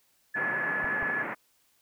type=tone with vibrato; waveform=sine; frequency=1710 Hz; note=A6; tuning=50 cents flat; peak=-28 dBFS; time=0.34-1.23 s; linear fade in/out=10 ms; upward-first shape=sine; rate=17 Hz; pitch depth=13 cents each way
type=band-pass noise; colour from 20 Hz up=white; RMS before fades=-35 dBFS; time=0.35-1.35 s; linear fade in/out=20 ms; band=130 to 2100 Hz; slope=48 dB/octave
type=clicks; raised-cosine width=5 ms; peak=-31 dBFS; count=2; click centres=0.844 / 1.027 s
effects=white hiss -68 dBFS RMS until 1.81 s